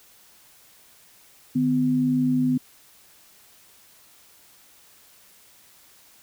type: tone pair together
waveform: sine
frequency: 150.87 / 252.7 Hz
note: D3 / B3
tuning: +47 / +40 cents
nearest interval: major sixth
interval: 893 cents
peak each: -27 / -19 dBFS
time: 1.55-2.58 s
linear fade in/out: 10 ms
effects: white hiss -54 dBFS RMS until 6.22 s